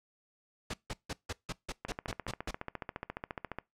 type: noise bursts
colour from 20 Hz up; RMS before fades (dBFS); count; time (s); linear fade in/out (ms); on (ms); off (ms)
pink; -37; 10; 0.7-2.51; 5; 37; 160
type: click train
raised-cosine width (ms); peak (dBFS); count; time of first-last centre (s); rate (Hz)
0.5; -22; 26; 1.85-3.586; 14.4
effects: noise-tail reverb RT60 0.2 s tail -23 dB re dry + low-pass 7000 Hz 12 dB/octave